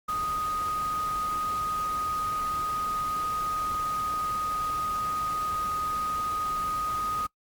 sine tone in noise, 1244.5 Hz, D#6, in tune, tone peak -27 dBFS, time 0.08-7.27 s, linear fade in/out 10 ms, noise pink, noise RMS -41 dBFS, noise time 0.08-7.27 s, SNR +11 dB, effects noise-tail reverb RT60 0.1 s tail -23 dB re dry + Opus 48 kbps

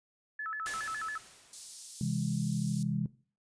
sine tone with vibrato, 1500 Hz, F#6, 23 cents sharp, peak -34 dBFS, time 0.39-1.18 s, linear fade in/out 5 ms, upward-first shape square, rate 7.2 Hz, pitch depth 240 cents each way
white noise with exponential decay, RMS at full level -39 dBFS, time 0.66-2.37 s, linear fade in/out 0 ms, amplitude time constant 370 ms
white high-pass noise, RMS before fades -44 dBFS, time 1.53-2.83 s, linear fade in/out 2 ms, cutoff 4300 Hz, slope 24 dB/octave
sine chord, C augmented, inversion none, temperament just, 130.81 / 163.52 / 204.4 Hz, C3 / E3 / G#3, 0 / -14 / -27 cents, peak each -34 dBFS, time 2.01-3.06 s, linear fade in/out 2 ms
effects noise-tail reverb RT60 0.4 s tail -18 dB re dry + resampled to 22050 Hz

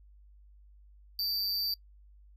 square tone with amplitude modulation, 4672 Hz, D8, 10 cents flat, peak -27 dBFS, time 1.19-1.74 s, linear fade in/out 2 ms, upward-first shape sine, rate 197 Hz, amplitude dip 70%, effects noise-tail reverb RT60 0.1 s tail -25 dB re dry + added 50 Hz sine -54 dBFS peak until 2.36 s

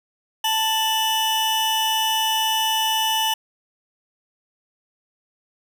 40% pulse tone pair together, 882 / 2960 Hz, A5 / F#7, +4 / 0 cents, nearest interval octave + major sixth, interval 2096 cents, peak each -21 dBFS, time 0.44-3.34 s, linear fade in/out 5 ms, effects none

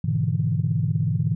sine chord, E dominant seventh, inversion first, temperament equal with one note detuned, 103.83 / 123.47 / 148.54 / 164.81 Hz, G#2 / B2 / D3 / E3, 0 / 0 / +20 / 0 cents, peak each -25 dBFS, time 0.04-1.35 s, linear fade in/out 5 ms, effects tanh soft clip ceiling -9 dBFS

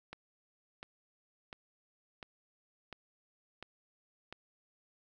click train, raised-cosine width 0.3 ms, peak -28 dBFS, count 7, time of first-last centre 0.13-4.326 s, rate 1.43 Hz, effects none

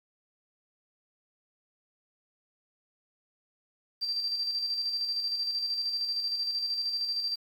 sine tone with tremolo, 4699 Hz, D8, in tune, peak -27 dBFS, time 4.01-7.36 s, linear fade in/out 20 ms, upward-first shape square, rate 13 Hz, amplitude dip 40%, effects 9-bit

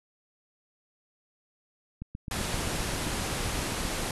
click train, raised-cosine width 5 ms, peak -24 dBFS, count 15, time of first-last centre 2.02-3.852 s, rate 7.64 Hz
pink low-pass noise, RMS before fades -32 dBFS, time 2.31-4.11 s, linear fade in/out 2 ms, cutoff 12000 Hz, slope 96 dB/octave
effects none

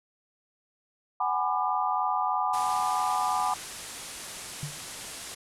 sine chord, G# half-diminished seventh, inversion third, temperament just, 747.5 / 830.6 / 996.7 / 1196.1 Hz, F#5 / G#5 / B5 / D6, +17 / 0 / +16 / +31 cents, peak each -30 dBFS, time 1.2-3.54 s, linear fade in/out 5 ms
white low-pass noise, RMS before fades -41 dBFS, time 2.53-5.35 s, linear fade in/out 10 ms, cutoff 11000 Hz, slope 48 dB/octave
sine tone with exponential decay, 146.83 Hz, D3, in tune, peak -28 dBFS, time 4.63-4.82 s, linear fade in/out 0 ms, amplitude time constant 41 ms
effects none

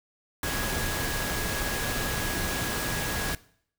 sine tone in noise, 1661.2 Hz, G#6, in tune, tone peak -35 dBFS, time 0.43-3.35 s, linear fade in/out 2 ms, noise pink, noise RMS -30 dBFS, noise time 0.43-3.35 s, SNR -8 dB, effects noise-tail reverb RT60 0.6 s tail -20 dB re dry

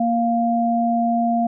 sine tone pair together, 233.8 / 698.5 Hz, A#3 / F5, +5 / 0 cents, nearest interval octave + perfect fifth, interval 1895 cents, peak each -19 dBFS, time 0-1.47 s, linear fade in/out 5 ms, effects none

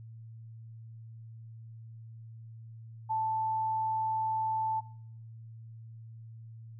sine tone, 880 Hz, A5, in tune, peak -28 dBFS, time 3.09-4.81 s, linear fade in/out 20 ms, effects noise-tail reverb RT60 0.6 s tail -20 dB re dry + added 113 Hz sine -45 dBFS peak until 6.79 s

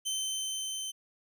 20% pulse tone with level ramp, 3085 Hz, G7, 28 cents flat, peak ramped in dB -25 to -30 dBFS, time 0.05-0.92 s, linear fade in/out 20 ms, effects none

